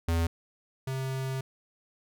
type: tone pair in turn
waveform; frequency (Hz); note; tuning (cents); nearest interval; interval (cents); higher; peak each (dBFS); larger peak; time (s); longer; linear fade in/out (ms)
square; 83.3 / 132.5; E2 / C3; +19 / +22; minor sixth; 803; second; -25 / -31; first; 0.08-0.27 / 0.87-1.41; second; 5
effects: none